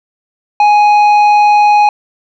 triangle tone with tanh clipping, 833 Hz, G#5, 5 cents sharp, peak -6 dBFS, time 0.6-1.89 s, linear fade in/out 2 ms, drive 12 dB, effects none

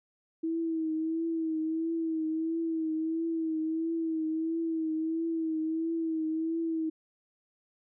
sine tone with vibrato, 322.9 Hz, E4, 36 cents flat, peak -28 dBFS, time 0.43-6.9 s, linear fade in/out 10 ms, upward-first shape triangle, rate 1.5 Hz, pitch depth 49 cents each way, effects none

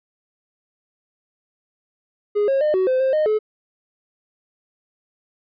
triangle tone with pitch steps, 414.1 / 542 / 606 / 374.9 / 516 / 528 / 615 / 429.3 Hz, G#4 / C#5 / D#5 / F#4 / C5 / C5 / D#5 / A4, -5 / -39 / -46 / +23 / -24 / +16 / -20 / -43 cents, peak -13 dBFS, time 2.35-3.39 s, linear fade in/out 20 ms, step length 130 ms, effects tanh soft clip ceiling -10 dBFS + resampled to 11025 Hz

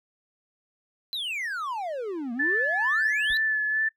triangle exponential two-way sweep, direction down then up, 4104 to 226.7 to 4104 Hz, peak -27 dBFS, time 1.13-3.37 s, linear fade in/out 0 ms, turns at 2.33 s
sine tone with vibrato, 1739 Hz, A6, 21 cents flat, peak -22 dBFS, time 2.39-3.89 s, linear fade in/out 10 ms, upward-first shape sine, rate 2.2 Hz, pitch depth 25 cents each way
brown noise with exponential decay, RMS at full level -37 dBFS, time 3.3-3.4 s, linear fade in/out 0 ms, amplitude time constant 20 ms
effects noise-tail reverb RT60 0.1 s tail -20 dB re dry

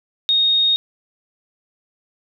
sine tone, 3720 Hz, A#7, 4 cents flat, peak -13 dBFS, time 0.29-0.76 s, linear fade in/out 0 ms, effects none

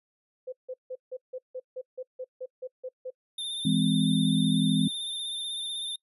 sine tone bursts, 511 Hz, C5, 41 cents flat, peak -33 dBFS, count 13, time 0.47-3.105 s, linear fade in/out 10 ms, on 55 ms, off 160 ms
square tone with vibrato, 3601 Hz, A7, 39 cents sharp, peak -32 dBFS, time 3.38-5.96 s, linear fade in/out 5 ms, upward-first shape triangle, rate 16 Hz, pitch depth 46 cents each way
sine chord, E augmented, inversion none, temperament just, 164.81 / 206 / 257.5 Hz, E3 / G#3 / B#3, 0 / -14 / -28 cents, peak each -26 dBFS, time 3.65-4.88 s, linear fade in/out 5 ms
effects noise-tail reverb RT60 0.1 s tail -25 dB re dry + resampled to 32000 Hz

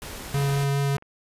pink noise, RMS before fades -37 dBFS, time 0.02-0.64 s, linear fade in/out 0 ms
square tone with vibrato, 140 Hz, C#3, 18 cents sharp, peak -22 dBFS, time 0.34-0.97 s, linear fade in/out 5 ms, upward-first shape triangle, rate 4.9 Hz, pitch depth 9 cents each way
clicks, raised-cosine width 0.5 ms, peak -32 dBFS, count 4, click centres 0.567 / 0.69 / 0.982 / 1.024 s
effects resampled to 32000 Hz

